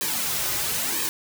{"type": "noise with flanger", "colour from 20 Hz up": "white", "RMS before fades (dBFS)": -26, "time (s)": [0.01, 1.09], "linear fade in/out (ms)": 0, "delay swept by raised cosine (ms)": [1.4, 4.4], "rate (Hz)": 1, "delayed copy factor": -0.85, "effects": []}